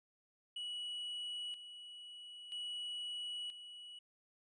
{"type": "tone with tremolo", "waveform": "triangle", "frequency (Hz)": 2933, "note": "F#7", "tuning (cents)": -16, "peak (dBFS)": -39, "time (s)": [0.56, 3.99], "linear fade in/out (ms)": 5, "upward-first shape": "square", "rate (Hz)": 0.51, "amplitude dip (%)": 65, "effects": ["resampled to 24000 Hz"]}